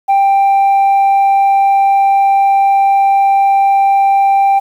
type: tone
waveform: sine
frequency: 788 Hz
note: G5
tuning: 9 cents sharp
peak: -4 dBFS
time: 0.08-4.6 s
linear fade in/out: 20 ms
effects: tanh soft clip ceiling -6 dBFS + 7-bit